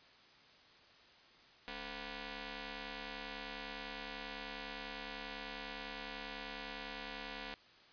5% pulse ring-modulated tone, 241 Hz, B3, 42 cents flat, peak -29 dBFS, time 1.68-7.54 s, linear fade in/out 0 ms, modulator 1240 Hz, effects white hiss -62 dBFS RMS until 7.92 s + resampled to 11025 Hz

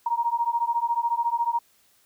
sine beating tone pair, 932.3 / 946.3 Hz, A#5 / A#5, 0 / +26 cents, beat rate 14 Hz, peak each -25 dBFS, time 0.06-1.59 s, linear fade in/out 5 ms, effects white hiss -62 dBFS RMS until 2.05 s

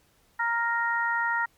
harmonic tone, 466.2 Hz, A#4, in tune, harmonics 2 / 3 / 4, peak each -28 / -28 / -28 dBFS, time 0.39-1.46 s, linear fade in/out 10 ms, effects pink hiss -64 dBFS RMS until 1.57 s + MP3 96 kbps

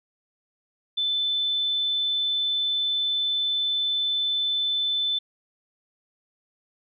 sine tone, 3520 Hz, A7, in tune, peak -22 dBFS, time 0.97-5.19 s, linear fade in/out 10 ms, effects none

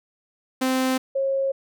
sawtooth / sine tone pair in turn, 259.7 / 542.1 Hz, C4 / C#5, -13 / -39 cents, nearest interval octave + minor second, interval 1274 cents, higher second, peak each -16 / -20 dBFS, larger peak first, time 0.61-0.98 / 1.15-1.52 s, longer neither, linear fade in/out 10 ms, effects none

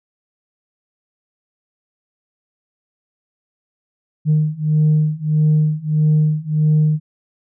sine beating tone pair, 152.6 / 154.2 Hz, D#3 / D#3, -33 / -15 cents, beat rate 1.6 Hz, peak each -15 / -14 dBFS, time 4.25-7 s, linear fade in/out 50 ms, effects tanh soft clip ceiling -8 dBFS

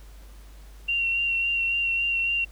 sine tone with vibrato, 2750 Hz, F7, 27 cents flat, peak -22 dBFS, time 0.88-2.45 s, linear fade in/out 10 ms, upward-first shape sine, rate 3.6 Hz, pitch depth 20 cents each way, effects added 50 Hz sine -43 dBFS peak until 2.51 s + pink hiss -55 dBFS RMS until 2.51 s

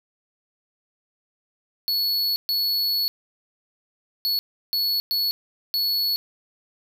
square tone bursts at uneven times, 4400 Hz, C#8, 14 cents flat, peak -21 dBFS, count 6, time 1.88-2.36 / 2.49-3.08 / 4.25-4.39 / 4.73-5 / 5.11-5.31 / 5.74-6.16 s, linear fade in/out 0 ms, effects none

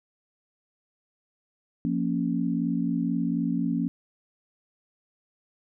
sine chord, Bb minor, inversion second, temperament equal, 174.61 / 233.1 / 277.2 Hz, F3 / Bb3 / Db4, 0 / 0 / 0 cents, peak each -28 dBFS, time 1.85-3.88 s, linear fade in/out 0 ms, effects none

